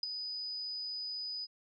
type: tone with ADSR envelope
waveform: sine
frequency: 4978 Hz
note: D#8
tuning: in tune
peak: -28 dBFS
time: 0.03-1.47 s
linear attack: 3 ms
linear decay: 10 ms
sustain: -9 dB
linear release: 34 ms
effects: none